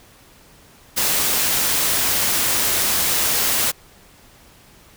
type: noise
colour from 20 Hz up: white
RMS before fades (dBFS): -19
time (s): 0.96-3.72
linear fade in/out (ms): 20
effects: pink hiss -49 dBFS RMS until 4.96 s